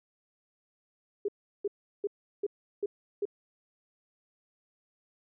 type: tone bursts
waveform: sine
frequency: 406.4 Hz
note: G#4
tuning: 38 cents flat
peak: -27 dBFS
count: 6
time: 1.25-3.254 s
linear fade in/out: 5 ms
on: 34 ms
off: 360 ms
effects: none